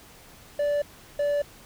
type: tone pair in turn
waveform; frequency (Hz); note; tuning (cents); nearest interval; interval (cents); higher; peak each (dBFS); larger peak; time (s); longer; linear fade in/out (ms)
triangle; 582 / 579.5; D5 / D5; -16 / -23; unison; 7; first; -20; neither; 0.59-0.82 / 1.19-1.42; neither; 5
effects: pink hiss -50 dBFS RMS until 1.65 s